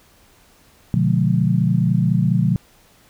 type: chord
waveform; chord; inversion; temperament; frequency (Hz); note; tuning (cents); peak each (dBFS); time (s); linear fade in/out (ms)
sine; B diminished seventh; none; just; 123.47 / 148.16 / 177.8 / 213.4; B2 / D3 / F3 / Ab3; 0 / +16 / +31 / +47; -19 / -20 / -18 / -24; 0.94-2.56; 0
effects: pink hiss -53 dBFS RMS until 3.09 s